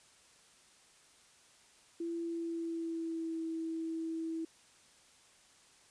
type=tone with pitch glide; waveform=sine; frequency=336.5 to 325.6 Hz; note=E4 to E4; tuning=+36 to -21 cents; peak=-35 dBFS; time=2-4.45 s; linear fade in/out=5 ms; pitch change=-57 cents; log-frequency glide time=2.19-3.42 s; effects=white hiss -63 dBFS RMS until 5.9 s + resampled to 22050 Hz